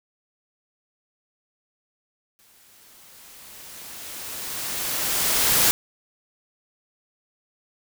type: noise with exponential growth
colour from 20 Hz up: white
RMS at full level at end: -17 dBFS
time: 2.39-5.71 s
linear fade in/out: 0 ms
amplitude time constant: 720 ms
effects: none